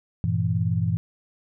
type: chord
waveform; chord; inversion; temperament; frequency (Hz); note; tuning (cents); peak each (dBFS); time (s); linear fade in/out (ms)
sine; E diminished; first; equal; 98 / 116.54 / 164.81; G2 / Bb2 / E3; 0 / 0 / 0; -25; 0.24-0.97; 0
effects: none